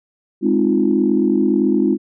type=chord; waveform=sine; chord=F minor seventh; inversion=first; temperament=equal; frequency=207.7 / 261.6 / 311.1 / 349.2 Hz; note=Ab3 / C4 / Eb4 / F4; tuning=0 / 0 / 0 / 0 cents; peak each=-18 dBFS; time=0.41-1.98 s; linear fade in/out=50 ms; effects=tanh soft clip ceiling -2 dBFS